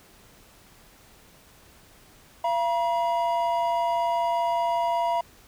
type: tone pair together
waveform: triangle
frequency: 683 / 957.9 Hz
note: F5 / A#5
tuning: -39 / +47 cents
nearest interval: tritone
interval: 586 cents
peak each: -23 dBFS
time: 2.44-5.21 s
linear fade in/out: 5 ms
effects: pink hiss -54 dBFS RMS until 5.47 s

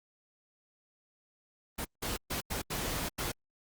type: noise bursts at uneven times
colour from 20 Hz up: pink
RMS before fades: -35 dBFS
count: 6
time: 1.78-1.85 / 2.02-2.17 / 2.3-2.41 / 2.5-2.62 / 2.7-3.09 / 3.18-3.32 s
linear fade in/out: 10 ms
effects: Opus 32 kbps

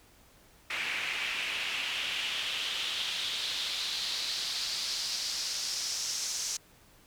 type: noise with band-pass filter sweep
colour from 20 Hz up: pink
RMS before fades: -34 dBFS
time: 0.7-6.57 s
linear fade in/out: 5 ms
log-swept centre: 2300 to 6100 Hz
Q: 3.1
effects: pink hiss -60 dBFS RMS until 7.06 s

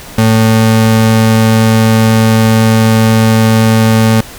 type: ring-modulated tone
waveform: square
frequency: 167 Hz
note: E3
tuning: 23 cents sharp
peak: -3 dBFS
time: 0.18-4.21 s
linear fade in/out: 5 ms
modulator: 56 Hz
effects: pink hiss -30 dBFS RMS until 4.38 s

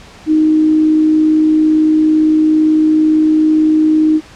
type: tone with amplitude modulation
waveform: sine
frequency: 311.1 Hz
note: D#4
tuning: in tune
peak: -6 dBFS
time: 0.26-4.21 s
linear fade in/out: 50 ms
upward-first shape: sine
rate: 57.8 Hz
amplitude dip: 25%
effects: pink hiss -38 dBFS RMS until 4.35 s + low-pass 6000 Hz 12 dB/octave

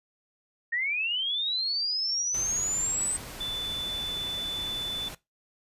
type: linear sweep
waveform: sine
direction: up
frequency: 1829 to 8200 Hz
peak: -26 dBFS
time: 0.72-3.17 s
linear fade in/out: 10 ms
type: noise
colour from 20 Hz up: pink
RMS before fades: -41 dBFS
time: 2.34-5.15 s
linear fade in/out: 5 ms
type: tone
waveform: sine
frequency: 3500 Hz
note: A7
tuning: 10 cents flat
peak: -30 dBFS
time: 3.4-5.09 s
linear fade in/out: 10 ms
effects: noise-tail reverb RT60 0.2 s tail -19 dB re dry + resampled to 32000 Hz

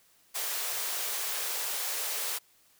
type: high-pass noise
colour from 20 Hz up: white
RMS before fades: -33 dBFS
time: 0.34-2.39 s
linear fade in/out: 20 ms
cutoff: 400 Hz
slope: 48 dB/octave
effects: white hiss -64 dBFS RMS until 2.79 s

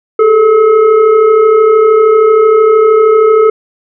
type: tone with frequency modulation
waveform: sine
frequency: 440 Hz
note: A4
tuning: in tune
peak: -3 dBFS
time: 0.19-3.5 s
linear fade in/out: 5 ms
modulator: 847 Hz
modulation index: 0.68
effects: none

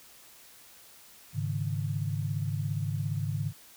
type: chord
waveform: sine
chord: Ab suspended fourth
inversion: none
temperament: just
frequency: 103.83 / 138.43 / 155.74 Hz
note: Ab2 / Db3 / Eb3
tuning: 0 / -2 / +2 cents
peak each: -32 / -33 / -34 dBFS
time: 1.33-3.53 s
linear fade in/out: 50 ms
effects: white hiss -54 dBFS RMS until 3.76 s

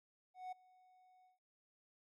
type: tone with ADSR envelope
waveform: triangle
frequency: 739 Hz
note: F#5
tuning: 2 cents flat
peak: -40 dBFS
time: 0.34-1.39 s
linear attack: 180 ms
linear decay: 10 ms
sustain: -24 dB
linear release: 140 ms
effects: none

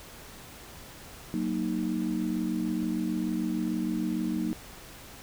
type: chord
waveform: sine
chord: D# minor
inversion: first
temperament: just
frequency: 186.68 / 233.3 / 311.1 Hz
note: F#3 / A#3 / D#4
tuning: +16 / +2 / 0 cents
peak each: -32 / -31 / -31 dBFS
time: 1.34-4.53 s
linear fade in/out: 0 ms
effects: pink hiss -47 dBFS RMS until 5.22 s

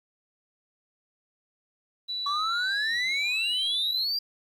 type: tone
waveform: sine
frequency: 3951 Hz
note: B7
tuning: in tune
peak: -29 dBFS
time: 2.08-4.05 s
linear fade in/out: 20 ms
type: exponential sweep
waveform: triangle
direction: up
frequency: 1123 to 4819 Hz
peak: -24 dBFS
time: 2.26-4.19 s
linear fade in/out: 5 ms
effects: tanh soft clip ceiling -17 dBFS + 10-bit

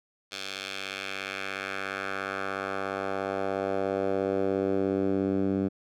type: tone with band-pass filter sweep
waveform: 10% pulse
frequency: 97 Hz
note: G2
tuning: 18 cents flat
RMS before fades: -30 dBFS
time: 0.31-5.69 s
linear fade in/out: 20 ms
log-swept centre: 3900 to 240 Hz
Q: 1.4
effects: none

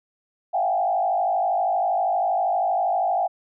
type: tone with frequency modulation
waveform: sine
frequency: 740 Hz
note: F#5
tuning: in tune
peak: -19 dBFS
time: 0.53-3.28 s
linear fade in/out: 20 ms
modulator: 52.6 Hz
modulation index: 1.4
effects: none

